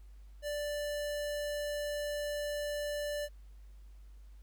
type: tone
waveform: square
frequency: 587.3 Hz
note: D5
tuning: in tune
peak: -35 dBFS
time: 0.42-3.29 s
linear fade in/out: 50 ms
effects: added 50 Hz sine -50 dBFS peak until 4.42 s + pink hiss -72 dBFS RMS until 4.42 s